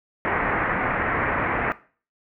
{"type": "low-pass noise", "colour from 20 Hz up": "white", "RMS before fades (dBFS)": -24, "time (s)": [0.25, 1.72], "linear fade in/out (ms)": 0, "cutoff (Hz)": 2100, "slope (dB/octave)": 48, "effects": ["noise-tail reverb RT60 0.4 s tail -18 dB re dry"]}